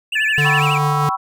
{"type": "tone with vibrato", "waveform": "triangle", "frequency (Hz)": 2599, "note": "E7", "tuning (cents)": -25, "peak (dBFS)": -18, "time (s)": [0.12, 0.78], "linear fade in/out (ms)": 5, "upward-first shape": "triangle", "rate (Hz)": 12, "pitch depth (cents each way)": 230}
{"type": "tone", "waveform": "sine", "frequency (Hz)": 1738, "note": "A6", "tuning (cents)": -22, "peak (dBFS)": -16, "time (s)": [0.15, 0.6], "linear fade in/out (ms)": 10}
{"type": "tone with tremolo", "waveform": "square", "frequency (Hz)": 146.83, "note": "D3", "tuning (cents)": 0, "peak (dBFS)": -17, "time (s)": [0.38, 1.09], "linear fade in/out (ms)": 0, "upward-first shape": "sine", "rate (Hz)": 4.7, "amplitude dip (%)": 25}
{"type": "chord", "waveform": "sine", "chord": "C# half-diminished seventh", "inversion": "second", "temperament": "equal with one note detuned", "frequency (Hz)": [769.6, 987.8, 1108.7, 1318.5], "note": ["G5", "B5", "C#6", "E6"], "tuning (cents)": [-32, 0, 0, 0], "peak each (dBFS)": -23, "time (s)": [0.44, 1.17], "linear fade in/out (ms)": 20}
{"effects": []}